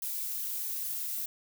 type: noise with flanger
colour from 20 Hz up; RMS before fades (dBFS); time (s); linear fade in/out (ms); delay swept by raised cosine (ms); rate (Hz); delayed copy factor
violet; -35; 0.02-1.26; 5; 0.62 to 6.22; 2.4; +0.75
effects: none